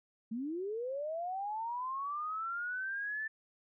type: linear sweep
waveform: sine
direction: up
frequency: 212.5 to 1774 Hz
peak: -35 dBFS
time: 0.31-3.28 s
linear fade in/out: 10 ms
effects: none